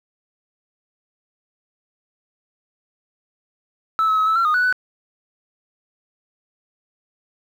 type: tone with pitch steps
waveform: sine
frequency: 1310 / 1289 / 1280 / 1308 / 1361 / 1234 / 1478 / 1495 Hz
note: E6 / E6 / D#6 / E6 / F6 / D#6 / F#6 / F#6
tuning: -11 / -39 / +49 / -14 / -45 / -15 / -2 / +17 cents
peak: -13 dBFS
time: 3.99-4.726 s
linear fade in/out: 0 ms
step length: 92 ms
effects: tanh soft clip ceiling -13 dBFS + 8-bit